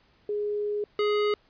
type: tone pair in turn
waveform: sine / square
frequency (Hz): 415.3 / 417.2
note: G#4 / G#4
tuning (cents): 0 / +8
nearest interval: unison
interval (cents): 8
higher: second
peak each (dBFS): -26 / -23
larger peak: second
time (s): 0.29-0.84 / 0.99-1.34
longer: first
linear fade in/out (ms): 2
effects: pink hiss -63 dBFS RMS until 1.49 s + resampled to 11025 Hz